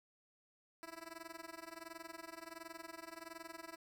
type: tone with amplitude modulation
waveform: 10% pulse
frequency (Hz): 329.9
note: E4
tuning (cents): +1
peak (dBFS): -37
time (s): 0.83-3.76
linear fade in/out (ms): 0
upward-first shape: sine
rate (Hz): 21.4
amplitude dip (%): 90
effects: 12-bit